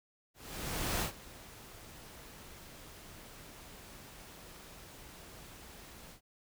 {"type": "noise with ADSR envelope", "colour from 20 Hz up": "pink", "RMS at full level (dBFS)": -33, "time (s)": [0.34, 6.21], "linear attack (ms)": 680, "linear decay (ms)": 100, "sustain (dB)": -19, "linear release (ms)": 95, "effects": []}